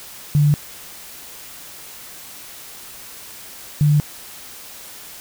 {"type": "tone pair in turn", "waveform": "sine", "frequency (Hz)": [146.83, 148.02], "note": ["D3", "D3"], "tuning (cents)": [0, 14], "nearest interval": "unison", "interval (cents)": 14, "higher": "second", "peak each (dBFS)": -11, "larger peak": "neither", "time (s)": [[0.35, 0.54], [3.81, 4]], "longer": "neither", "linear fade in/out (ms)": 0, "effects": ["white hiss -38 dBFS RMS until 5.2 s"]}